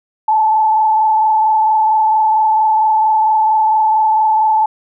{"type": "tone with frequency modulation", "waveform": "sine", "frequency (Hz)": 870, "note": "A5", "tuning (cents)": -20, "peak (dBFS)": -9, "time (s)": [0.28, 4.66], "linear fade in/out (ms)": 5, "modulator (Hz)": 24.4, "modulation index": 0.74, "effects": []}